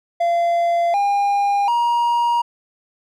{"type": "tone with pitch steps", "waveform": "triangle", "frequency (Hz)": [686, 806.4, 948], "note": ["F5", "G5", "A#5"], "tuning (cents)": [-31, 49, 29], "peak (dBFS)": -13, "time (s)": [0.2, 2.42], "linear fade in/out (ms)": 10, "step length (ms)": 740, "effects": []}